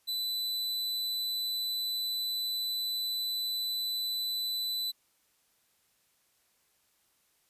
45% pulse tone, 3994 Hz, B7, 19 cents sharp, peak -31 dBFS, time 0.07-4.92 s, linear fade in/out 20 ms, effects white hiss -71 dBFS RMS until 7.49 s + resampled to 32000 Hz

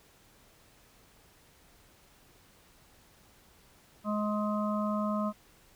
harmonic tone, 210 Hz, G#3, 19 cents sharp, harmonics 1 / 3 / 5 / 6, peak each -30 / -35 / -37 / -38 dBFS, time 4.04-5.33 s, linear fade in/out 50 ms, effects pink hiss -61 dBFS RMS until 5.75 s

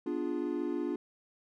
triangle chord, B diminished seventh, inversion none, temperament equal, 246.9 / 293.7 / 349.2 / 415.3 Hz, B3 / D4 / F4 / Ab4, 0 / 0 / 0 / 0 cents, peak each -37 / -33 / -33 / -39 dBFS, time 0.06-0.96 s, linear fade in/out 5 ms, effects none

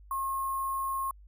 sine tone with sample-and-hold, 1076 Hz, C6, 48 cents sharp, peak -29 dBFS, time 0.11-1.11 s, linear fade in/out 2 ms, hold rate 11025 Hz, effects added 50 Hz sine -50 dBFS peak until 1.27 s

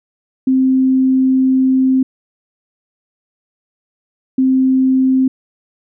sine tone bursts at uneven times, 261.6 Hz, C4, in tune, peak -9 dBFS, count 2, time 0.47-2.03 / 4.38-5.28 s, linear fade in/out 5 ms, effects none

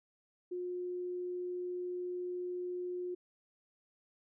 sine tone, 358.6 Hz, F4, 46 cents sharp, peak -36 dBFS, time 0.51-3.15 s, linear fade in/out 10 ms, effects none

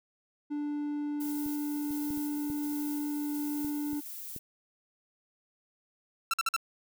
triangle tone, 293.7 Hz, D4, in tune, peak -29 dBFS, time 0.5-4.01 s, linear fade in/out 20 ms
violet noise with tremolo, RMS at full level -42 dBFS, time 1.2-4.39 s, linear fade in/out 10 ms, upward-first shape square, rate 1.4 Hz, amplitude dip 25%
clicks, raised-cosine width 3 ms, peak -34 / -35 / -29 / -35 / -28 / -31 / -32 / -31 dBFS, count 8, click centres 1.462 / 1.908 / 2.106 / 2.175 / 2.501 / 3.647 / 3.932 / 4.363 s
sawtooth tone bursts, 1343 Hz, E6, 32 cents sharp, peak -22 dBFS, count 4, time 6.31-6.564 s, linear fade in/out 2 ms, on 26 ms, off 50 ms
effects none

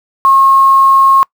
sine tone with quantisation, 1082 Hz, C#6, 42 cents flat, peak -4 dBFS, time 0.25-1.23 s, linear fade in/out 0 ms, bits 5, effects noise-tail reverb RT60 0.1 s tail -26 dB re dry

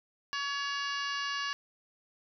harmonic tone with a mistuned harmonic, 564 Hz, C#5, 30 cents sharp, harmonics 2 / 3 / 4 / 5 / 6 / 7 / 8 / 9 / 10, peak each -37 / -36 / -47 / -39 / -49 / -48 / -43 / -44 / -49 dBFS, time 0.33-1.53 s, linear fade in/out 0 ms, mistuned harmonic 10, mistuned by +48 cents, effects none

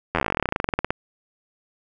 slowing click train, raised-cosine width 0.5 ms, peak -6 dBFS, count 27, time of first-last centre 0.15-0.905 s, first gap 11 ms, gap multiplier 1.07, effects none

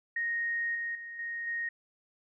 sine tone with level steps, 1864.7 Hz, A#6, in tune, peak -29 / -32 / -40 / -34 / -31 dBFS, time 0.16-1.69 s, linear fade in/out 5 ms, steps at 0.75 / 0.95 / 1.19 / 1.47 s, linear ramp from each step 2 ms, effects none

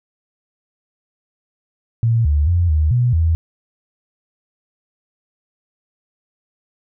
sine tone with pitch steps, 115.2 / 73.7 / 87.1 / 77.1 / 122.4 / 81.9 Hz, A#2 / D2 / F2 / D#2 / B2 / E2, -20 / +7 / -4 / -15 / -15 / -11 cents, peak -12 dBFS, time 2.03-3.35 s, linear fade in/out 0 ms, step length 220 ms, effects none

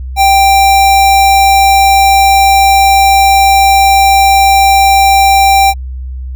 sine tone with sample-and-hold, 784 Hz, G5, in tune, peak -3 dBFS, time 0.16-5.74 s, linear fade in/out 50 ms, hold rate 3150 Hz, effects added 64 Hz sine -18 dBFS peak until 6.35 s

